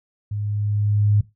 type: tone with level ramp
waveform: sine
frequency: 103.83 Hz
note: G#2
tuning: in tune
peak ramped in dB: -24 to -13 dBFS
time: 0.31-1.21 s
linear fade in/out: 5 ms
effects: noise-tail reverb RT60 0.2 s tail -17 dB re dry